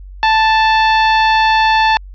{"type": "tone", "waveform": "sawtooth", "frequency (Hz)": 880, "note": "A5", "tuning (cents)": 0, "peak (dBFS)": -5, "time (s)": [0.23, 1.97], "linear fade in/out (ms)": 0, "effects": ["added 47 Hz sine -30 dBFS peak until 2.14 s", "resampled to 11025 Hz"]}